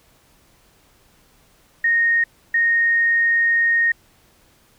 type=tone bursts at uneven times; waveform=sine; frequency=1856 Hz; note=A#6; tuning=8 cents flat; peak=-14 dBFS; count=2; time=1.84-2.24 / 2.54-3.92 s; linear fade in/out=5 ms; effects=pink hiss -56 dBFS RMS until 4.78 s